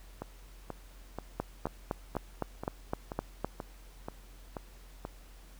two click trains, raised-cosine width 1 ms, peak -17 / -23 dBFS, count 9 / 11, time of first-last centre 1.4-3.446 / 0.22-5.051 s, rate 3.91 / 2.07 Hz, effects added 44 Hz sine -50 dBFS peak until 5.59 s + pink hiss -59 dBFS RMS until 5.59 s

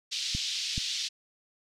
pink band-pass noise, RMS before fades -33 dBFS, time 0.11-1.09 s, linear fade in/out 20 ms, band 3200 to 5600 Hz, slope 24 dB/octave
clicks, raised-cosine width 5 ms, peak -20 dBFS, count 2, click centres 0.35 / 0.779 s
effects none

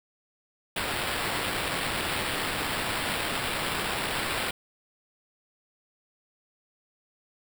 white noise with sample-and-hold, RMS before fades -30 dBFS, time 0.76-4.51 s, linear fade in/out 5 ms, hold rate 6300 Hz, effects none

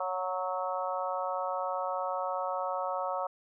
harmonic tone with a mistuned harmonic, 185 Hz, F#3, in tune, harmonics 3 / 4 / 5 / 6 / 7, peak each -35 / -36 / -37 / -38 / -38 dBFS, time 0-3.27 s, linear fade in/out 5 ms, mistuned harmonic 4, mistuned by -19 cents, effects none

